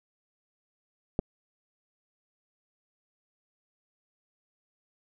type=clicks; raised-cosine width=2 ms; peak=-12 / -24 dBFS; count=2; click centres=1.191 / 1.196 s; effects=none